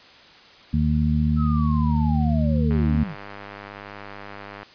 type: harmonic tone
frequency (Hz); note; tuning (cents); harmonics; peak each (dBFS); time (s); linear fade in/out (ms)
76.1; D#2; -38; 1 / 2 / 3; -22 / -22 / -22; 0.73-3.04; 10
type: linear sweep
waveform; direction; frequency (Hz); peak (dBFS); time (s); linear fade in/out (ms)
sine; down; 1318.5 to 127.2; -30; 1.36-3.16; 50
type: click train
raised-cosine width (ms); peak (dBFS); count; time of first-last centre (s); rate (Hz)
0.5; -22; 195; 2.71-4.631; 101
effects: white hiss -48 dBFS RMS until 4.74 s + resampled to 11025 Hz